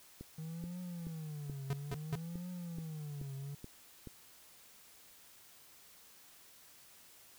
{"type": "click train", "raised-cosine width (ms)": 3, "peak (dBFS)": -33, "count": 10, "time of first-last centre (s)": [0.21, 4.073], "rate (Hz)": 2.33}
{"type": "tone with vibrato", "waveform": "triangle", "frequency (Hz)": 156.4, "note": "D#3", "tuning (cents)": 9, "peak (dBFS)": -39, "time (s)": [0.38, 3.55], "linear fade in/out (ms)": 5, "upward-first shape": "triangle", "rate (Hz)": 0.59, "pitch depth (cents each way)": 260}
{"type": "tone bursts", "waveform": "square", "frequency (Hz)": 140.1, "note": "C#3", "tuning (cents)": 19, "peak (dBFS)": -35, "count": 3, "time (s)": [1.7, 2.156], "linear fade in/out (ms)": 2, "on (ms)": 32, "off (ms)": 180}
{"effects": ["white hiss -60 dBFS RMS until 7.38 s"]}